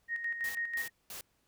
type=tone with tremolo; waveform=sine; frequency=1864.7 Hz; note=A#6; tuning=in tune; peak=-31 dBFS; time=0.08-0.9 s; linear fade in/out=50 ms; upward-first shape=square; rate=6.1 Hz; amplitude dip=55%
type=noise bursts; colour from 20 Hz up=white; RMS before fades=-44 dBFS; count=3; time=0.44-1.21 s; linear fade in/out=2 ms; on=110 ms; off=220 ms
effects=pink hiss -74 dBFS RMS until 1.47 s